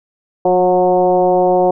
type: tone with frequency modulation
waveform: sine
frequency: 545 Hz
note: C#5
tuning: 29 cents flat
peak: -9 dBFS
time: 0.45-1.71 s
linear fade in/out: 5 ms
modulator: 183 Hz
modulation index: 1.4
effects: none